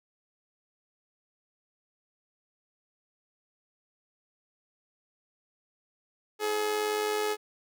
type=tone with amplitude modulation; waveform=sawtooth; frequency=424.1 Hz; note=G#4; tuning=36 cents sharp; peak=-21 dBFS; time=6.39-7.37 s; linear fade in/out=50 ms; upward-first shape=sine; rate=98.7 Hz; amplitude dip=50%; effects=none